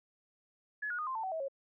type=tone with pitch steps; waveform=sine; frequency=1700 / 1446.1 / 1230.2 / 1046.5 / 890.2 / 757.3 / 644.2 / 548 Hz; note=G#6 / F#6 / D#6 / C6 / A5 / F#5 / E5 / C#5; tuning=+40 / -40 / -20 / 0 / +20 / +40 / -40 / -20 cents; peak=-34 dBFS; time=0.82-1.484 s; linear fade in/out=10 ms; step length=83 ms; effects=none